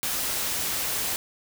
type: noise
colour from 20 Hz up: white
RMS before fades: -28 dBFS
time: 0.03-1.16 s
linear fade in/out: 0 ms
effects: none

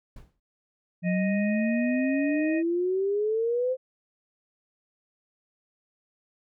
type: noise with exponential decay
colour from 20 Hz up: brown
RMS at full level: -40 dBFS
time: 0.16-0.4 s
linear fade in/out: 5 ms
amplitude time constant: 51 ms
type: exponential sweep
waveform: sine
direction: up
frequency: 174.61 to 523.3 Hz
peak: -23 dBFS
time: 1.02-3.77 s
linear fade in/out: 50 ms
type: harmonic tone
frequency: 622.3 Hz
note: D#5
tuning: in tune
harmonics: 1 / 3 / 4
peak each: -31 / -36 / -37 dBFS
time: 1.03-2.63 s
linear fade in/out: 50 ms
effects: none

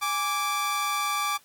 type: tone pair together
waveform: sawtooth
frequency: 825.9 / 1168 Hz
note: G#5 / D6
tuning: -10 / -10 cents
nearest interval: tritone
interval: 600 cents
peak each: -29 / -22 dBFS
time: 0.01-1.38 s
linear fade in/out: 20 ms
effects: white hiss -59 dBFS RMS until 1.44 s + AAC 64 kbps

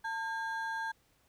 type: ring-modulated tone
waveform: triangle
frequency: 1254 Hz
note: D#6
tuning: 13 cents sharp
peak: -29 dBFS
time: 0.04-0.92 s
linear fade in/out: 10 ms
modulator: 358 Hz
effects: pink hiss -70 dBFS RMS until 1.28 s

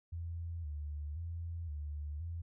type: tone with vibrato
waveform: sine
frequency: 79 Hz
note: D#2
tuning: 27 cents sharp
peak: -38 dBFS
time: 0.12-2.42 s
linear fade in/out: 10 ms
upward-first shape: square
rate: 0.96 Hz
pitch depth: 110 cents each way
effects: none

